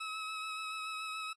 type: tone with vibrato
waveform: 20% pulse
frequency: 1287 Hz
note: E6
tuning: 42 cents flat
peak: -33 dBFS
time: 0-1.33 s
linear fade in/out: 10 ms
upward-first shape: sine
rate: 7 Hz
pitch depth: 20 cents each way
effects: low-pass 8000 Hz 12 dB/octave + AAC 32 kbps